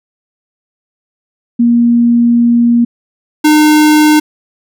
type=tone pair in turn; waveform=sine / square; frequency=236.7 / 304.1 Hz; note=A#3 / D#4; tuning=+27 / -40 cents; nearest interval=major third; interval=433 cents; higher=second; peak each=-5 dBFS; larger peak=neither; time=1.59-2.85 / 3.44-4.2 s; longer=first; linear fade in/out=10 ms; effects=none